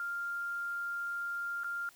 sine tone with dropouts, 1396.9 Hz, F6, in tune, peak -34 dBFS, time 0-1.89 s, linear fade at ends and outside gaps 1 ms, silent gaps 1.635-1.644 s, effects white hiss -60 dBFS RMS until 1.95 s

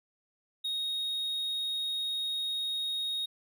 triangle tone, 3742 Hz, A#7, 6 cents sharp, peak -29 dBFS, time 0.64-3.26 s, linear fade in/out 10 ms, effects none

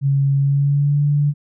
sine tone with pitch glide, 138.59 to 145.48 Hz, C#3 to D3, 0 to -16 cents, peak -13 dBFS, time 0.01-1.34 s, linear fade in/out 50 ms, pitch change +84 cents, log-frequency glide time 0.37-1.03 s, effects none

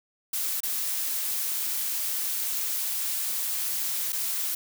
blue noise with dropouts, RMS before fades -29 dBFS, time 0.33-4.55 s, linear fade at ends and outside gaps 5 ms, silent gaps 0.605-0.632 / 4.123-4.128 s, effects none

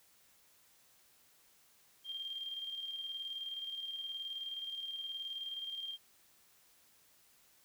sine tone with tremolo, 3193 Hz, G7, 31 cents sharp, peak -38 dBFS, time 2.04-5.98 s, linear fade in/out 50 ms, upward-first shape square, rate 19 Hz, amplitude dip 40%, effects white hiss -67 dBFS RMS until 7.64 s

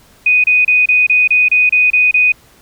sine tone bursts, 2489 Hz, D#7, in tune, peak -7 dBFS, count 10, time 0.26-2.321 s, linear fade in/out 5 ms, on 180 ms, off 29 ms, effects pink hiss -47 dBFS RMS until 2.61 s

